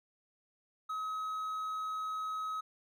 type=tone; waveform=triangle; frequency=1275 Hz; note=D#6; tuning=42 cents sharp; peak=-33 dBFS; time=0.89-2.61 s; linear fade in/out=10 ms; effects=none